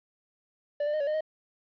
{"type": "tone with pitch steps", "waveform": "triangle", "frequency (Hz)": [584, 595, 615, 565, 611, 625], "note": ["D5", "D5", "D#5", "C#5", "D#5", "D#5"], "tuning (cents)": [-10, 22, -20, 33, -32, 8], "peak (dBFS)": -24, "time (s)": [0.8, 1.208], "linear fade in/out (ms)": 5, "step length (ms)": 68, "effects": ["resampled to 11025 Hz", "10-bit"]}